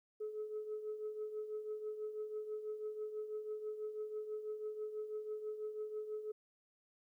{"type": "tone with tremolo", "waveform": "sine", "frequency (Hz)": 427.8, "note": "A4", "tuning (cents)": -49, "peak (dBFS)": -36, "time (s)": [0.2, 6.32], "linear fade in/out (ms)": 10, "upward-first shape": "triangle", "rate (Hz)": 6.1, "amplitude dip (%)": 70, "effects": ["tanh soft clip ceiling -35 dBFS", "13-bit"]}